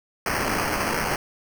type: noise with sample-and-hold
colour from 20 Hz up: white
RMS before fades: -25 dBFS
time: 0.26-1.16 s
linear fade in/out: 2 ms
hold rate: 3675 Hz
effects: none